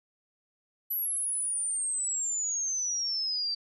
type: exponential sweep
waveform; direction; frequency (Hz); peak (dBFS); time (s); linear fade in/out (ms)
sine; down; 11900 to 4635; -28; 0.9-3.55; 10
effects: none